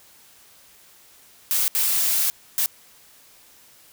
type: noise bursts at uneven times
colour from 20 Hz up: blue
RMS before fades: -21 dBFS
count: 3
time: 1.51-1.68 / 1.75-2.3 / 2.58-2.66 s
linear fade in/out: 0 ms
effects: white hiss -52 dBFS RMS until 3.92 s